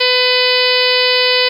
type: harmonic tone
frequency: 501 Hz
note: B4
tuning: 25 cents sharp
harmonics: 1 / 2 / 3 / 4 / 5 / 6 / 7 / 8 / 9 / 10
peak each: -16 / -23 / -26 / -19 / -19 / -18 / -24 / -19 / -19 / -21 dBFS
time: 0-1.49 s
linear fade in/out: 10 ms
effects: 7-bit